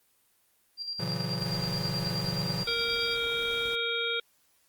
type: tone with tremolo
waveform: sine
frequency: 4744 Hz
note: D8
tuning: 17 cents sharp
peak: -31 dBFS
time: 0.77-3.17 s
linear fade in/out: 50 ms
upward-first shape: square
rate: 9.4 Hz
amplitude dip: 50%
type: chord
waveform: square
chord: F# dominant seventh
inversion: first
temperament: just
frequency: 115.62 / 138.75 / 166.5 / 185 Hz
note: A#2 / C#3 / E3 / F#3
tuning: -14 / +2 / +18 / 0 cents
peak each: -38 / -37 / -36 / -38 dBFS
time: 0.99-2.64 s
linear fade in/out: 10 ms
type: noise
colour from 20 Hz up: pink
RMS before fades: -46 dBFS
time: 1.39-3.75 s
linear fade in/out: 0 ms
type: harmonic tone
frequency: 466.2 Hz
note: A#4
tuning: in tune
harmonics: 1 / 3 / 5 / 7 / 8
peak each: -34 / -34 / -34 / -34 / -34 dBFS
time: 2.67-4.2 s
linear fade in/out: 5 ms
effects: white hiss -68 dBFS RMS until 4.68 s + Opus 24 kbps